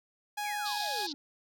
sawtooth tone, 830.6 Hz, G#5, in tune, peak -29 dBFS, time 0.37-1.07 s, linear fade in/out 10 ms
triangle exponential sweep, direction down, 2489 to 275.6 Hz, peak -39 dBFS, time 0.44-1.14 s, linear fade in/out 0 ms
pink band-pass noise, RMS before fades -39 dBFS, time 0.65-1.13 s, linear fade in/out 10 ms, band 3700 to 5000 Hz, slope 48 dB/octave
effects none

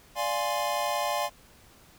square chord, D half-diminished seventh, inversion none, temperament equal, 587.3 / 698.5 / 830.6 / 1046.5 Hz, D5 / F5 / Ab5 / C6, 0 / 0 / 0 / 0 cents, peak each -33 dBFS, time 0.15-1.3 s, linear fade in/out 50 ms, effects pink hiss -56 dBFS RMS until 1.98 s

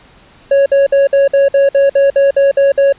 triangle tone bursts, 554.4 Hz, C#5, in tune, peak -4 dBFS, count 12, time 0.51-2.926 s, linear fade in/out 5 ms, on 150 ms, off 56 ms, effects pink hiss -44 dBFS RMS until 2.98 s + resampled to 8000 Hz

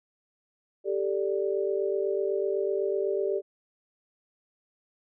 sine chord, G suspended second, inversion none, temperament equal, 392 / 440 / 587.3 Hz, G4 / A4 / D5, 0 / 0 / 0 cents, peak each -27 / -31 / -32 dBFS, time 0.84-3.42 s, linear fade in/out 50 ms, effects none

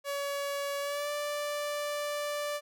sawtooth tone with pitch glide, 565 to 586.6 Hz, C#5 to D5, +33 to -2 cents, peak -28 dBFS, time 0.04-2.61 s, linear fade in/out 50 ms, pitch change +65 cents, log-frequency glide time 0.8-1.1 s, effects none

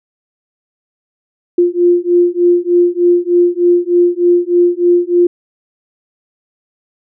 sine beating tone pair, 349.2 / 352.5 Hz, F4 / F4, 0 / +16 cents, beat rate 3.3 Hz, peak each -11 dBFS, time 1.58-5.27 s, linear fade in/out 5 ms, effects none

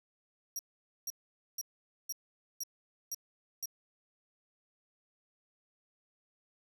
sawtooth tone bursts, 5670 Hz, F8, 25 cents sharp, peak -33 dBFS, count 7, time 0.56-3.657 s, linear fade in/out 2 ms, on 31 ms, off 480 ms, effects none

